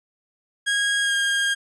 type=tone with pitch glide; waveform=30% pulse; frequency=1639 to 1617.4 Hz; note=G#6 to G#6; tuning=-23 to -46 cents; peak=-17 dBFS; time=0.66-1.55 s; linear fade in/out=20 ms; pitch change=-23 cents; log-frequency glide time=1.02-1.13 s; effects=resampled to 24000 Hz